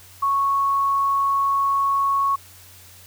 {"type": "tone", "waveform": "sine", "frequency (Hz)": 1106, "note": "C#6", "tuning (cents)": -4, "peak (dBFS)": -17, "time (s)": [0.22, 2.36], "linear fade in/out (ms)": 10, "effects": ["added 91 Hz sine -50 dBFS peak until 3.06 s", "white hiss -47 dBFS RMS until 3.06 s"]}